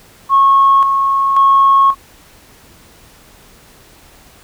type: tone with tremolo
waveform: sine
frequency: 1094 Hz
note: C#6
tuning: 23 cents flat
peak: -5 dBFS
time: 0.29-1.95 s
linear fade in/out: 50 ms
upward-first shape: square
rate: 0.93 Hz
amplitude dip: 45%
effects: tanh soft clip ceiling -1 dBFS + pink hiss -44 dBFS RMS until 4.43 s